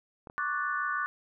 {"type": "clicks", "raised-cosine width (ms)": 1, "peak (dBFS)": -31, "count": 2, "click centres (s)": [0.272, 0.299]}
{"type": "chord", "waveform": "sine", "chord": "D major seventh", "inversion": "third", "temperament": "equal", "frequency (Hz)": [1108.7, 1174.7, 1480, 1760], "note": ["C#6", "D6", "F#6", "A6"], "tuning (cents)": [0, 0, 0, 0], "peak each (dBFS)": [-37, -33, -32, -37], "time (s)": [0.38, 1.06], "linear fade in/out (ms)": 0}
{"effects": []}